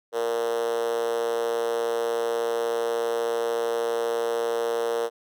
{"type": "tone with high-pass filter", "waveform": "5% pulse", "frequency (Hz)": 116.54, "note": "A#2", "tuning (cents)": 0, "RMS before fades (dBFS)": -26, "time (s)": [0.12, 5.1], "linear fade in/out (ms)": 50, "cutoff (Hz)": 470, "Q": 6.8, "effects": []}